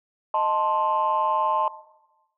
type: chord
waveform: sine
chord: A diminished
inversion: second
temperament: equal with one note detuned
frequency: 622.3 / 880 / 1052 Hz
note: Eb5 / A5 / C6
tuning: 0 / 0 / +9 cents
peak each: -27 / -22 / -23 dBFS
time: 0.34-1.68 s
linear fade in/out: 2 ms
effects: noise-tail reverb RT60 1.0 s tail -17 dB re dry + tanh soft clip ceiling -13 dBFS